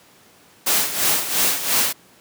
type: noise with tremolo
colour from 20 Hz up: white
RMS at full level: -17 dBFS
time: 0.66-1.93 s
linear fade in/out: 10 ms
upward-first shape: sine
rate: 2.9 Hz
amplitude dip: 70%
effects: pink hiss -51 dBFS RMS until 2.2 s + high-pass 150 Hz 12 dB/octave